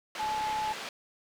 white band-pass noise, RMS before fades -40 dBFS, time 0.15-0.89 s, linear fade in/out 2 ms, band 240 to 3300 Hz, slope 12 dB/octave
sine tone, 860 Hz, A5, 40 cents flat, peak -29 dBFS, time 0.19-0.73 s, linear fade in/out 10 ms
click train, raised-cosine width 3 ms, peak -38 dBFS, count 17, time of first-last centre 0.23-0.709 s, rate 33.4 Hz
effects none

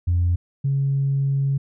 sine tone pair in turn, 87.31 / 137.96 Hz, F2 / C#3, 0 / -8 cents, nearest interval minor sixth, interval 792 cents, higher second, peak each -15 / -17 dBFS, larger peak first, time 0.07-0.36 / 0.64-1.58 s, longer second, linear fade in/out 10 ms, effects tanh soft clip ceiling -13 dBFS

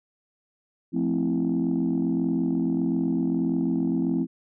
sine chord, F major seventh, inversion none, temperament equal, 174.61 / 220 / 261.6 / 329.6 Hz, F3 / A3 / C4 / E4, 0 / 0 / 0 / 0 cents, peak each -27 / -28 / -24 / -27 dBFS, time 0.92-4.27 s, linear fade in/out 50 ms, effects tanh soft clip ceiling -16 dBFS

